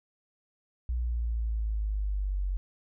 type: exponential sweep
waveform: sine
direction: down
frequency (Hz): 61 to 46.25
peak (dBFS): -27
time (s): 0.89-2.57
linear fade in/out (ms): 0
effects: none